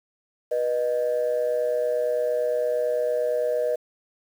sine tone pair together, 487.2 / 616 Hz, B4 / D#5, -24 / -17 cents, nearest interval major third, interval 407 cents, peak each -23 dBFS, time 0.51-3.76 s, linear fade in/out 10 ms, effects tanh soft clip ceiling -16 dBFS + 8-bit

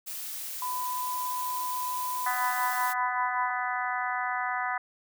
blue noise, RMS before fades -37 dBFS, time 0.06-2.94 s, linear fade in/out 20 ms
sine tone, 1000 Hz, B5, 21 cents sharp, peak -30 dBFS, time 0.62-3.5 s, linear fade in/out 2 ms
harmonic tone, 248.7 Hz, B3, 12 cents sharp, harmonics 3 / 4 / 5 / 6 / 7 / 8, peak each -33 / -34 / -35 / -36 / -36 / -37 dBFS, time 2.26-4.78 s, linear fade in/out 5 ms
effects none

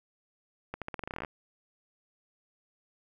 accelerating click train, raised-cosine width 0.5 ms, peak -21 dBFS, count 15, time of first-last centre 0.74-1.248 s, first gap 77 ms, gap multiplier 0.87, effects 10-bit

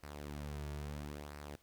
sawtooth tone with flanger, 73.3 Hz, D2, 3 cents flat, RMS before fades -45 dBFS, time 0.03-1.56 s, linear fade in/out 5 ms, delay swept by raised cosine 0.29 to 3.89 ms, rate 0.75 Hz, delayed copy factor -0.55, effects pink hiss -70 dBFS RMS until 1.62 s

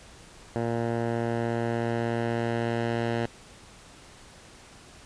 10% pulse tone with low-pass filter sweep, 116.6 Hz, A#2, 1 cent sharp, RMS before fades -28 dBFS, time 0.56-3.26 s, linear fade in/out 0 ms, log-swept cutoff 1200 to 3000 Hz, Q 0.75, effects pink hiss -50 dBFS RMS until 5.05 s + resampled to 22050 Hz

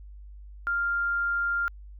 sine tone, 1396.9 Hz, F6, in tune, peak -24 dBFS, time 0.67-1.68 s, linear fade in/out 0 ms, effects added 50 Hz sine -42 dBFS peak until 1.99 s

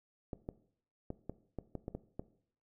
clicks, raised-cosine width 2 ms, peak -26 dBFS, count 9, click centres 0.332 / 0.489 / 1.104 / 1.296 / 1.587 / 1.753 / 1.881 / 1.95 / 2.195 s, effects noise-tail reverb RT60 0.6 s tail -17 dB re dry

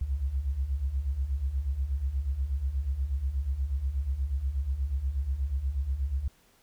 sine beating tone pair, 62.2 / 70.5 Hz, B1 / C#2, +13 / +30 cents, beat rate 8.3 Hz, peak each -33 / -28 dBFS, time 0.01-6.28 s, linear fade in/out 5 ms, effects pink hiss -63 dBFS RMS until 6.62 s

